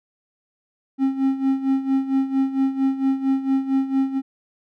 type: tone with tremolo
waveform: triangle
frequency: 268.5 Hz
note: C4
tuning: 45 cents sharp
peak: -13 dBFS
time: 0.98-4.22 s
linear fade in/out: 50 ms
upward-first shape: sine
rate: 4.4 Hz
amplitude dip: 75%
effects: none